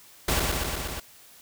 pink noise with echo, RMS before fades -24 dBFS, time 0.28-0.4 s, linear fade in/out 5 ms, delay 120 ms, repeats 5, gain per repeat -2 dB, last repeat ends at 1 s, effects white hiss -52 dBFS RMS until 1.41 s

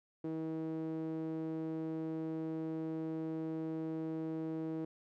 sawtooth tone with band-pass filter, 160 Hz, D#3, 49 cents sharp, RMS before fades -39 dBFS, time 0.24-4.85 s, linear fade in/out 5 ms, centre 360 Hz, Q 2.9, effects none

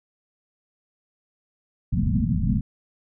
white low-pass noise, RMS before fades -22 dBFS, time 1.92-2.61 s, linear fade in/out 10 ms, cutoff 240 Hz, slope 96 dB/octave, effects none

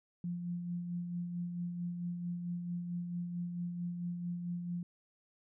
sine tone with tremolo, 174.61 Hz, F3, in tune, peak -34 dBFS, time 0.24-4.83 s, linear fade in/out 2 ms, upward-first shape sine, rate 4.5 Hz, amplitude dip 40%, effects none

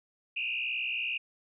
sine tone with frequency modulation, 2637 Hz, E7, in tune, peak -30 dBFS, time 0.36-1.18 s, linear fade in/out 10 ms, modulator 62 Hz, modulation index 3.3, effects none

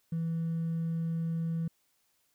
triangle tone with hard clipping, 164.81 Hz, E3, in tune, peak -29 dBFS, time 0.12-1.68 s, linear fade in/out 5 ms, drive 2 dB, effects white hiss -73 dBFS RMS until 2.34 s

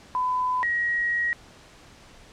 sine tone pair in turn, 1005 / 1897.2 Hz, B5 / A#6, +30 / +30 cents, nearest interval major seventh, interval 1100 cents, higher second, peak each -22 dBFS, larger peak neither, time 0.15-0.63 / 0.63-1.33 s, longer second, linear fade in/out 0 ms, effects pink hiss -50 dBFS RMS until 2.32 s + low-pass 7000 Hz 12 dB/octave

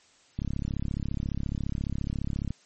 click train, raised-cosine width 5 ms, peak -18 dBFS, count 74, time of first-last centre 0.39-2.506 s, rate 34.5 Hz, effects white hiss -60 dBFS RMS until 2.65 s + MP3 32 kbps

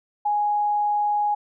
sine tone, 830.6 Hz, G#5, in tune, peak -19 dBFS, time 0.25-1.35 s, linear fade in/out 10 ms, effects none

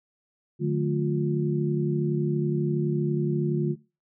sine tone cluster, 148.3 / 180.4 / 217.6 / 353.6 Hz, D3 / F#3 / A3 / F4, +17 / -44 / -19 / +22 cents, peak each -25 / -32 / -30 / -28 dBFS, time 0.59-3.76 s, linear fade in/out 50 ms, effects noise-tail reverb RT60 0.3 s tail -20 dB re dry

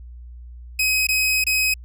sawtooth tone with dropouts, 2532 Hz, D#7, 30 cents sharp, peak -14 dBFS, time 0.79-1.74 s, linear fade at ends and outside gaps 5 ms, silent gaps 1.07-1.087 / 1.441-1.466 s, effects added 60 Hz sine -36 dBFS peak until 1.84 s

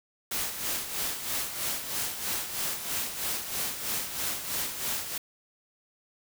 white noise with tremolo, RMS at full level -30 dBFS, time 0.31-5.18 s, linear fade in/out 5 ms, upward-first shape sine, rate 3.1 Hz, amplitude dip 60%, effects none

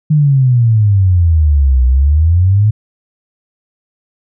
sine exponential two-way sweep, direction down then up, 155.56 to 61.74 to 109.9 Hz, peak -6 dBFS, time 0.1-2.71 s, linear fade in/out 10 ms, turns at 1.85 s, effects none

